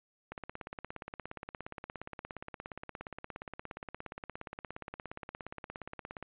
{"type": "click train", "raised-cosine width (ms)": 0.5, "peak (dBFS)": -26, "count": 102, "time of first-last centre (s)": [0.32, 6.226], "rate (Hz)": 17.1, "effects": ["resampled to 8000 Hz"]}